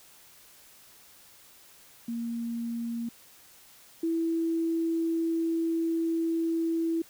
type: tone pair in turn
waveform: sine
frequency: 233.1 / 329.7 Hz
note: A#3 / E4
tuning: 0 / 0 cents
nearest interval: tritone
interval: 600 cents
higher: second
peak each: -30 / -25 dBFS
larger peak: second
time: 2.08-3.09 / 4.03-7.02 s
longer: second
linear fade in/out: 5 ms
effects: white hiss -55 dBFS RMS until 7.09 s